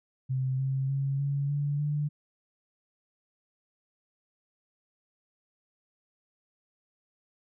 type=tone with pitch steps; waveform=sine; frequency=130.81 / 134.02 / 137.31 / 140.69 / 144.14 / 147.68 Hz; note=C3 / C3 / C#3 / C#3 / D3 / D3; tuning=0 / +42 / -16 / +26 / -32 / +10 cents; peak=-26 dBFS; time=0.29-2.09 s; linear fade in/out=20 ms; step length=300 ms; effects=none